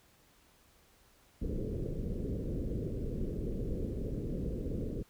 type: low-pass noise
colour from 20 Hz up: pink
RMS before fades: -36 dBFS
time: 1.41-5.03 s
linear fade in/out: 10 ms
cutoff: 500 Hz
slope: 48 dB/octave
effects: pink hiss -65 dBFS RMS until 5.09 s

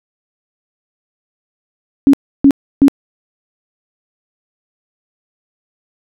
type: tone bursts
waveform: sine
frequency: 277.6 Hz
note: C#4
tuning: 3 cents sharp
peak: -3 dBFS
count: 3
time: 2.07-2.882 s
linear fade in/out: 0 ms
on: 64 ms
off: 310 ms
effects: none

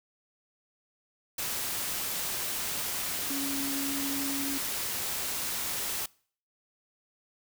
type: tone in noise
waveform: sine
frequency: 277.2 Hz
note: C#4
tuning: in tune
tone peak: -33 dBFS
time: 3.3-4.58 s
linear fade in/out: 5 ms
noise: white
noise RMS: -33 dBFS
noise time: 1.38-6.06 s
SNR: -3 dB
effects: noise-tail reverb RT60 0.5 s tail -24 dB re dry

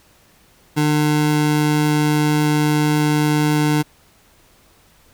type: tone pair together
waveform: square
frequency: 150.3 / 300.6 Hz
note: D3 / D4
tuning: +40 / +40 cents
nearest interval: octave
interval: 1200 cents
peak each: -18 dBFS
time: 0.76-3.83 s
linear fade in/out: 20 ms
effects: pink hiss -53 dBFS RMS until 5.13 s

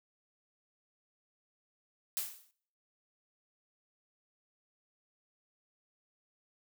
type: noise with exponential decay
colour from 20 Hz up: blue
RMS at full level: -32 dBFS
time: 2.17-2.51 s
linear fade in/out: 0 ms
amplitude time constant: 72 ms
effects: noise-tail reverb RT60 0.6 s tail -22 dB re dry

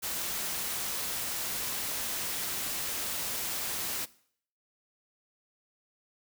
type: noise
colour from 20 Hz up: white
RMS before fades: -34 dBFS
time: 0.02-4.06 s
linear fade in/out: 20 ms
effects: noise-tail reverb RT60 0.6 s tail -20 dB re dry

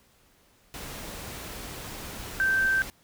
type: tone in noise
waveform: sine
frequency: 1559 Hz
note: G6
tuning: 10 cents flat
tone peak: -21 dBFS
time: 2.4-2.82 s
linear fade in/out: 0 ms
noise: pink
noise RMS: -39 dBFS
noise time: 0.74-2.9 s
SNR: +15 dB
effects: pink hiss -62 dBFS RMS until 3.03 s

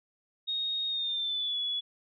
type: tone with pitch glide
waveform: sine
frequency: 3729 to 3400 Hz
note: A#7 to G#7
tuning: 0 to +40 cents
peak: -29 dBFS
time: 0.47-1.81 s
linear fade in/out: 20 ms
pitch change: -160 cents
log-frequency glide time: 0.88-1.58 s
effects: none

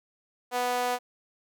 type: tone with high-pass filter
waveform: sawtooth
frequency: 246.9 Hz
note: B3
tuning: in tune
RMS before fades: -28 dBFS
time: 0.51-0.99 s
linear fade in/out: 50 ms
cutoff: 650 Hz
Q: 2.5
effects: none

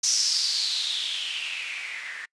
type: noise with low-pass filter sweep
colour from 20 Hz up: violet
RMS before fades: -28 dBFS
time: 0.03-2.26 s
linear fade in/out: 10 ms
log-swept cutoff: 5900 to 1800 Hz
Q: 6.1
effects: noise-tail reverb RT60 0.1 s tail -26 dB re dry + resampled to 22050 Hz

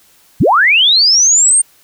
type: linear sweep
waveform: sine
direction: up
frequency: 63 to 8880 Hz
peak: -6 dBFS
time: 0.4-1.62 s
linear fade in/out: 10 ms
effects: white hiss -49 dBFS RMS until 1.83 s

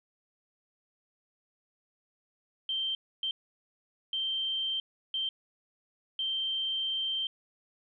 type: tone bursts at uneven times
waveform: sine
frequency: 3136 Hz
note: G7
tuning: in tune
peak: -29 dBFS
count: 5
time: 2.69-2.95 / 3.23-3.31 / 4.13-4.8 / 5.14-5.29 / 6.19-7.27 s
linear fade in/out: 2 ms
effects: none

